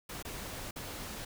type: noise with dropouts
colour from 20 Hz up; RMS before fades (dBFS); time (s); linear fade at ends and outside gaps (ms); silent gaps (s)
pink; -42; 0.09-1.25; 5; 0.226-0.249 / 0.71-0.759
effects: none